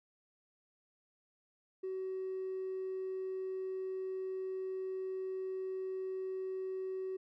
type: tone with hard clipping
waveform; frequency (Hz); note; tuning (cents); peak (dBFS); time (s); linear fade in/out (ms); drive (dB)
sine; 377.3; F#4; +34; -37; 1.83-7.17; 10; 1
effects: none